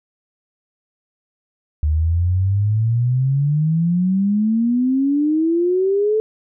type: exponential sweep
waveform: sine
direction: up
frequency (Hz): 74.3 to 440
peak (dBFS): -14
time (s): 1.83-6.2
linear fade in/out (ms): 0
effects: none